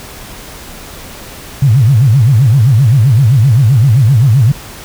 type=tone with vibrato; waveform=sine; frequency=122.8 Hz; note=B2; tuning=9 cents flat; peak=-4 dBFS; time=1.62-4.52 s; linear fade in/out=5 ms; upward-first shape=sine; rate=7.7 Hz; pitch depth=280 cents each way; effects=pink hiss -30 dBFS RMS until 4.84 s